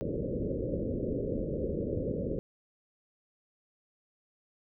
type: low-pass noise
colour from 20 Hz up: white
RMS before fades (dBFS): -33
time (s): 0.01-2.39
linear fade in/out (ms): 0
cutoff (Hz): 560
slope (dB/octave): 96
effects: none